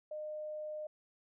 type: tone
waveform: sine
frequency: 610 Hz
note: D#5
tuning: 34 cents flat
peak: -39 dBFS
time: 0.11-0.87 s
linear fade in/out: 5 ms
effects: none

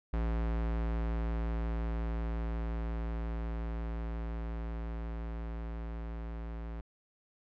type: tone with level ramp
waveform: square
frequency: 56.6 Hz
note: A1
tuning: 50 cents sharp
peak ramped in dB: -30 to -39 dBFS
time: 0.13-6.81 s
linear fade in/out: 5 ms
effects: low-pass 2000 Hz 12 dB/octave

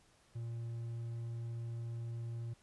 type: tone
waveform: triangle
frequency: 116.54 Hz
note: A#2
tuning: in tune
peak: -37 dBFS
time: 0.35-2.54 s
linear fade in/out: 10 ms
effects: pink hiss -68 dBFS RMS until 2.62 s + resampled to 24000 Hz

